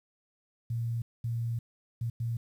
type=tone bursts at uneven times; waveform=sine; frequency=116.54 Hz; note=A#2; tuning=in tune; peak=-29 dBFS; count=4; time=0.7-1.02 / 1.24-1.59 / 2.01-2.1 / 2.2-2.37 s; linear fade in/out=5 ms; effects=10-bit